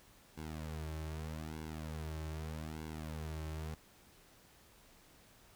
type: tone with flanger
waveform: sawtooth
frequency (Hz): 78.3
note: D#2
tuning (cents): +11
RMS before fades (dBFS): -43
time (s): 0.37-3.75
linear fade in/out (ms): 10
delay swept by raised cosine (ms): 1.6 to 4.2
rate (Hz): 0.81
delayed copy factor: -0.9
effects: pink hiss -63 dBFS RMS until 5.55 s